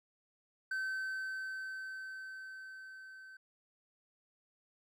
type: tone with level ramp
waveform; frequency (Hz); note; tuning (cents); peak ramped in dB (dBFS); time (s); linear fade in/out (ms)
triangle; 1538; G6; -33; -32 to -49; 0.71-3.37; 5
effects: none